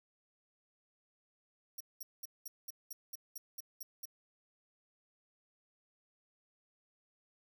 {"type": "tone bursts", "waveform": "5% pulse", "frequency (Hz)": 5650, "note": "F8", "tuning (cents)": 19, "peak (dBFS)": -36, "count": 11, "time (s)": [1.78, 4.055], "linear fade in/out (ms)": 5, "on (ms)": 25, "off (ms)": 200, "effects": []}